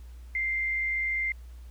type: tone with frequency modulation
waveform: sine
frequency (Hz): 2093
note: C7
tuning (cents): 0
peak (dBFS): -26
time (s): 0.35-1.32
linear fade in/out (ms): 2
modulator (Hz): 74.8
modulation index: 0.39
effects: added 60 Hz sine -42 dBFS peak until 1.7 s + pink hiss -62 dBFS RMS until 1.7 s

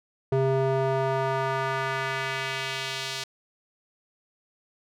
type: tone with band-pass filter sweep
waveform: square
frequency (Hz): 133.7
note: C3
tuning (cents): +38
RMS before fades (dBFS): -27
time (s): 0.32-3.24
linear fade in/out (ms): 5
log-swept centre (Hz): 400 to 4400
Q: 1.2
effects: none

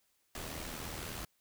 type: noise with amplitude modulation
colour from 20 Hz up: pink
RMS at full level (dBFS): -40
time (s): 0.35-1.25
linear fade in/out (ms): 2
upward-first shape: sine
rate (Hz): 79.9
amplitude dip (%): 55
effects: white hiss -75 dBFS RMS until 1.4 s

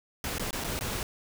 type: noise with dropouts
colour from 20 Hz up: pink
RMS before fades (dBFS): -33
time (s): 0.24-1.03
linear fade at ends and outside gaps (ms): 1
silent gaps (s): 0.383-0.396 / 0.508-0.529 / 0.639-0.644 / 0.791-0.809
effects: none

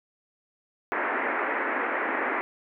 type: band-pass noise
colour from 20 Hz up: white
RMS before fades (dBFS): -28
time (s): 0.92-2.41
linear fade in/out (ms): 0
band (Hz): 250 to 2100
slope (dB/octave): 48
effects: none

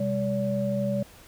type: tone cluster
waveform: sine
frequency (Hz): 128.7 / 200.9 / 572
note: C3 / G3 / D5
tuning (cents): -28 / +43 / -46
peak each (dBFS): -31 / -27 / -28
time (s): 0-1.03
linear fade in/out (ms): 5
effects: pink hiss -51 dBFS RMS until 1.27 s

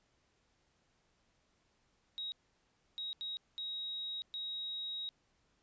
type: tone bursts at uneven times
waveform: sine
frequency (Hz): 3800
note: A#7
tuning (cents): +33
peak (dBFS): -38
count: 5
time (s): 2.18-2.32 / 2.98-3.13 / 3.21-3.37 / 3.58-4.22 / 4.34-5.09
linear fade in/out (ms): 0
effects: pink hiss -75 dBFS RMS until 5.62 s + resampled to 16000 Hz

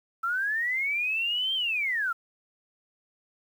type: linear two-way sweep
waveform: sine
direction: up then down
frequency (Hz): 1318.5 to 3182 to 1318.5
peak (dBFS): -25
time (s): 0.23-2.13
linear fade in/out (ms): 10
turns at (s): 1.54
effects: 9-bit

